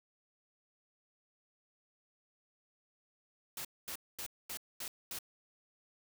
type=noise bursts; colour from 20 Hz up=white; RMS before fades=-42 dBFS; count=6; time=3.57-5.188 s; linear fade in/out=2 ms; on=78 ms; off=230 ms; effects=none